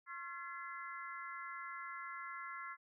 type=harmonic tone with a mistuned harmonic; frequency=341.2 Hz; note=F4; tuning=40 cents flat; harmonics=3 / 4 / 5 / 6; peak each=-49 / -48 / -51 / -51 dBFS; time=0.06-2.77 s; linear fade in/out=50 ms; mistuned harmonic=3; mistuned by=+89 cents; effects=none